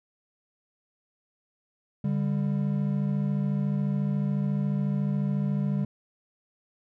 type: tone pair together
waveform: triangle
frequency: 144.43 / 198.5 Hz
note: D3 / G3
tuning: -29 / +22 cents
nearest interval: tritone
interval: 551 cents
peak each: -25 dBFS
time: 2.04-5.85 s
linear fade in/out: 5 ms
effects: none